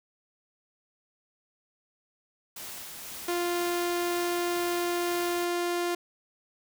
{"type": "noise with tremolo", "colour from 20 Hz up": "white", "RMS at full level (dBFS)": -40, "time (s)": [2.56, 5.45], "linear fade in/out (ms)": 5, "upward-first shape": "sine", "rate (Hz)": 2, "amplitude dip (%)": 25}
{"type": "tone", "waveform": "sawtooth", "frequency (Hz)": 349.2, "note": "F4", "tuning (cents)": 0, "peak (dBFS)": -23, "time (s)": [3.28, 5.95], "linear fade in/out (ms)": 5}
{"effects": []}